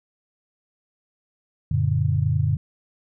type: chord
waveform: sine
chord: Gb augmented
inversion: none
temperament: just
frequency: 92.5 / 115.62 / 144.53 Hz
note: Gb2 / Bb2 / D3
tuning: 0 / -14 / -27 cents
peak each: -23 / -23 / -22 dBFS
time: 1.71-2.57 s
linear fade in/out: 5 ms
effects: none